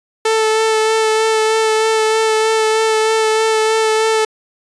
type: tone with vibrato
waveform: sawtooth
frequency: 440 Hz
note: A4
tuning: in tune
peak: -8 dBFS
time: 0.25-4.25 s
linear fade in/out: 5 ms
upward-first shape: sine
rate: 3.2 Hz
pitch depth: 15 cents each way
effects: resampled to 22050 Hz